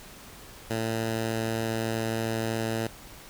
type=tone; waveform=10% pulse; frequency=112.7 Hz; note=A2; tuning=42 cents sharp; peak=-19 dBFS; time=0.7-2.87 s; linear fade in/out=5 ms; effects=pink hiss -47 dBFS RMS until 3.29 s